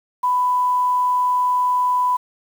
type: tone with quantisation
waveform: sine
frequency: 995 Hz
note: B5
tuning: 13 cents sharp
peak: -15 dBFS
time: 0.23-2.17 s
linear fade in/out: 10 ms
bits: 7
effects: none